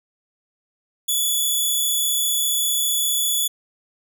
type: tone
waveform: 10% pulse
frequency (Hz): 3427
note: A7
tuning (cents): -46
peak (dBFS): -11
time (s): 1.08-3.48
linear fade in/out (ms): 10
effects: none